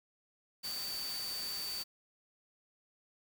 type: tone in noise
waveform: sine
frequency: 4580 Hz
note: D8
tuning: 44 cents flat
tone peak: -38 dBFS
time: 0.63-1.84 s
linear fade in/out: 20 ms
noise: white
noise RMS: -44 dBFS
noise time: 0.63-1.84 s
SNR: +3 dB
effects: none